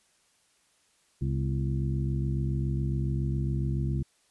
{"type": "harmonic tone with a mistuned harmonic", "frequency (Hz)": 67.2, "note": "C2", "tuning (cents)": 47, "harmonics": [1, 2, 3, 4, 5], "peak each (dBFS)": [-31, -28, -36, -42, -39], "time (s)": [1.21, 4.03], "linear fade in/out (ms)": 10, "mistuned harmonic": 4, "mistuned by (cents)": -120, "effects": ["white hiss -67 dBFS RMS until 4.3 s", "resampled to 24000 Hz"]}